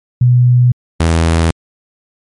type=tone pair in turn; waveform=sine / sawtooth; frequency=123.47 / 82.41 Hz; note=B2 / E2; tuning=0 / 0 cents; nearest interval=perfect fifth; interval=700 cents; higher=first; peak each=-5 dBFS; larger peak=neither; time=0.21-0.72 / 1-1.51 s; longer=neither; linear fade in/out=5 ms; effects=MP3 48 kbps